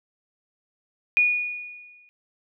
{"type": "tone with exponential decay", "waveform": "sine", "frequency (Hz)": 2454, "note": "D#7", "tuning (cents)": -25, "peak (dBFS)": -14, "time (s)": [1.17, 2.09], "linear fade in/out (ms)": 0, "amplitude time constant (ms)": 200, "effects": []}